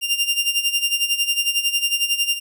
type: tone with tremolo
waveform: sawtooth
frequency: 2794 Hz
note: F7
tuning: in tune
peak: -12 dBFS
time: 0.01-2.4 s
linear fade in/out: 50 ms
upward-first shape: sine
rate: 11 Hz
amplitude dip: 75%
effects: none